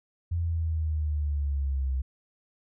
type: exponential sweep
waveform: sine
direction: down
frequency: 86 to 64.7 Hz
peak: -25 dBFS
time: 0.31-2.02 s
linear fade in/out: 10 ms
effects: none